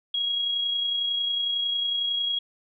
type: tone with amplitude modulation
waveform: sine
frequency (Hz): 3300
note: G#7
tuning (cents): -12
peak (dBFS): -22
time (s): 0.14-2.39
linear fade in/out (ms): 5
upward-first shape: sine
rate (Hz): 31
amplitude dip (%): 35
effects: none